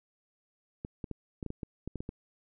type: clicks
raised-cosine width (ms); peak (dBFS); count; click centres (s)
3; -24; 11; 0.849 / 1.042 / 1.113 / 1.428 / 1.463 / 1.504 / 1.632 / 1.876 / 1.957 / 2.005 / 2.091
effects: none